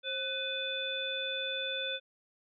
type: harmonic tone with a mistuned harmonic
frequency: 500 Hz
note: B4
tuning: 21 cents sharp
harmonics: 1 / 3 / 5 / 7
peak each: -39 / -40 / -42 / -35 dBFS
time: 0.03-2 s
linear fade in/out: 50 ms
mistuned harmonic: 1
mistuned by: +110 cents
effects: none